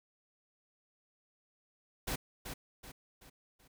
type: noise with echo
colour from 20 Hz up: pink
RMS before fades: -36 dBFS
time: 2.07-2.16 s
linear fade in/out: 10 ms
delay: 380 ms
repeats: 4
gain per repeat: -7 dB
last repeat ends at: 3.68 s
effects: none